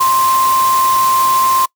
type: tone in noise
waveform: sine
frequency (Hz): 1050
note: C6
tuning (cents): +6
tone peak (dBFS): -10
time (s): 0-1.66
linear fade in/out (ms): 10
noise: white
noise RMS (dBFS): -22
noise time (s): 0-1.66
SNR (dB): +9
effects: noise-tail reverb RT60 0.1 s tail -23 dB re dry